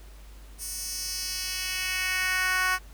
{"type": "tone with high-pass filter sweep", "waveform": "10% pulse", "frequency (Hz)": 370, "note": "F#4", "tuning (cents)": 0, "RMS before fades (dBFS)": -29, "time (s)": [0.58, 2.79], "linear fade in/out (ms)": 50, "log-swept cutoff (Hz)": [8200, 1200], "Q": 1.6, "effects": ["added 50 Hz sine -44 dBFS peak until 2.93 s", "pink hiss -55 dBFS RMS until 2.93 s"]}